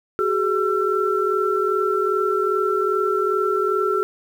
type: tone cluster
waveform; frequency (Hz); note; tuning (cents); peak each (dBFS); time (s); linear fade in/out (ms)
sine; 377 / 419.5 / 1346; F#4 / G#4 / E6; +32 / +17 / +36; -22; 0.19-4.03; 0
effects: 8-bit